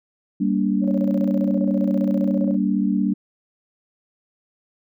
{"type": "chord", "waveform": "sine", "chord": "G minor", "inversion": "none", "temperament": "equal with one note detuned", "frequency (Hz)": [196, 233.1, 289.3], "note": ["G3", "Bb3", "D4"], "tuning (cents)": [0, 0, -26], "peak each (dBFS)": [-20, -23, -23], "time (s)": [0.4, 3.14], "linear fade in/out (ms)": 10}
{"type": "tone with tremolo", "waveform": "sine", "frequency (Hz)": 554.4, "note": "C#5", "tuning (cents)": 0, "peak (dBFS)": -25, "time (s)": [0.81, 2.57], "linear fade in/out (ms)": 50, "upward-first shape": "square", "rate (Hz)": 15, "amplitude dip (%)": 75}
{"effects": []}